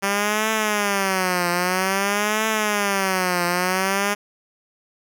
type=tone with vibrato; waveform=5% pulse; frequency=196 Hz; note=G3; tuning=in tune; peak=-8 dBFS; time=0.02-4.15 s; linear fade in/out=20 ms; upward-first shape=triangle; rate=0.51 Hz; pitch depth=210 cents each way; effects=none